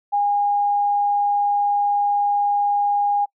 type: tone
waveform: sine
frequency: 816 Hz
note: G#5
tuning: 31 cents flat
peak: -16 dBFS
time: 0.12-3.26 s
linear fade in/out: 20 ms
effects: noise-tail reverb RT60 0.1 s tail -25 dB re dry